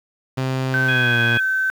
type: tone with pitch glide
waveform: sawtooth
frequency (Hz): 131.1 to 117.47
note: C3 to A#2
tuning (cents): +4 to +14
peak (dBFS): -16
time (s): 0.37-1.38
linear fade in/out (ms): 10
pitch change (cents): -190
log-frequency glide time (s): 0.86-1.2
type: tone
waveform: sine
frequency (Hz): 1536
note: G6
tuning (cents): -36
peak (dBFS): -17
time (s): 0.74-1.7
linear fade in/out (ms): 0
type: harmonic tone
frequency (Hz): 830.6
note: G#5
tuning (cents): 0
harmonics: 2 / 3 / 4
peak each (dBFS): -26 / -26 / -26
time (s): 0.88-1.4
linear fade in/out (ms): 10
effects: low-pass 5000 Hz 12 dB/octave + 7-bit